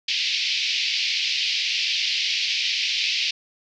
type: band-pass noise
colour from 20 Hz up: pink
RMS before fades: -24 dBFS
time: 0.08-3.31 s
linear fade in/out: 5 ms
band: 2300 to 5300 Hz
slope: 48 dB/octave
effects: none